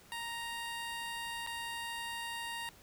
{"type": "tone with dropouts", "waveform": "15% pulse", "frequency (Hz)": 932.3, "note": "A#5", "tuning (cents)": 0, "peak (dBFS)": -32, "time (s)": [0.12, 2.69], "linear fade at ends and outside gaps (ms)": 0, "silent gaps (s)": [1.465, 1.472], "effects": ["pink hiss -59 dBFS RMS until 2.82 s"]}